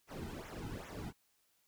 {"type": "noise with flanger", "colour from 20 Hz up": "brown", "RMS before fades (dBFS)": -45, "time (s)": [0.07, 1.13], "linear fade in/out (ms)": 50, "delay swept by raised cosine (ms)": [0.21, 1.81], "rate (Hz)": 2.5, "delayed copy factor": -0.9, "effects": ["white hiss -75 dBFS RMS until 1.67 s"]}